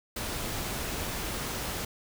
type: noise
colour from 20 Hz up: pink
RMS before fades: -34 dBFS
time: 0.16-1.85 s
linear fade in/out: 5 ms
effects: none